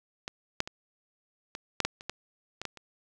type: clicks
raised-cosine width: 0.2 ms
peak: -18 / -9 / -21 / -20 / -8 / -10 / -27 / -16 / -19 / -16 / -29 dBFS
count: 11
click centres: 0.279 / 0.604 / 0.675 / 1.551 / 1.803 / 1.85 / 2.009 / 2.096 / 2.616 / 2.653 / 2.773 s
effects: none